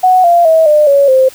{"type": "tone with pitch steps", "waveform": "sine", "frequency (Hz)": [740, 690.4, 644.2, 601.1, 560.8, 523.3], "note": ["F#5", "F5", "E5", "D5", "C#5", "C5"], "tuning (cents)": [0, -20, -40, 40, 20, 0], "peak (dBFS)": -4, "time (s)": [0.03, 1.29], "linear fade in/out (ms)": 10, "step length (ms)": 210, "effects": ["white hiss -36 dBFS RMS until 1.34 s"]}